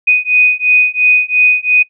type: beating tone pair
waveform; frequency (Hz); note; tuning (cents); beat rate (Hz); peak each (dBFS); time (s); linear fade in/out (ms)
sine; 2489 / 2491.9; D#7 / D#7; 0 / +2; 2.9; -11; 0.07-1.83; 10
effects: noise-tail reverb RT60 0.1 s tail -18 dB re dry